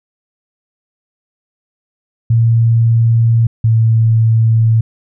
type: tone pair in turn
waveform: sine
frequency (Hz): 115.1 / 112.73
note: A#2 / A2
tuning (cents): -22 / +42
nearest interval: unison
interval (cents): 36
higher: first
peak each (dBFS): -7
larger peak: neither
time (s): 2.3-3.47 / 3.64-4.81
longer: neither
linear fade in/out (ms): 5
effects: none